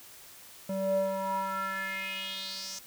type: tone with band-pass filter sweep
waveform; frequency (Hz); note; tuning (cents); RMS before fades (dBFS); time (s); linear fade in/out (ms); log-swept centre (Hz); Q
square; 192.5; G3; -31; -33; 0.69-2.79; 5; 410 to 6200; 4.6
effects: white hiss -51 dBFS RMS until 2.86 s